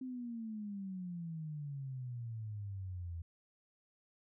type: exponential sweep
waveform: sine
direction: down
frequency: 261.6 to 82.41 Hz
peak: -40 dBFS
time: 0.01-3.22 s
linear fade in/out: 5 ms
effects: none